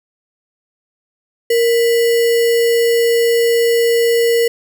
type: tone with sample-and-hold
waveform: sine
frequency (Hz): 466.2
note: A#4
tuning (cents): 0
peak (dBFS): -10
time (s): 1.5-4.48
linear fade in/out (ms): 5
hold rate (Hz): 2450
effects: none